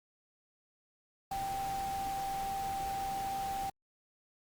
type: tone in noise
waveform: sine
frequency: 783 Hz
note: G5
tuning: 2 cents flat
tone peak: -34 dBFS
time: 1.31-3.7 s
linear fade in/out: 5 ms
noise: pink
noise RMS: -45 dBFS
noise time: 1.31-3.7 s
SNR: +8 dB
effects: Opus 48 kbps